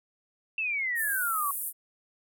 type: exponential sweep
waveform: sine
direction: down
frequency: 2700 to 1109 Hz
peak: -27 dBFS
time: 0.58-1.51 s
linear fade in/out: 2 ms
type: band-pass noise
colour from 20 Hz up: pink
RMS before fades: -34 dBFS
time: 0.95-1.73 s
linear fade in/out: 50 ms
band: 9500 to 16000 Hz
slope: 48 dB/octave
effects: none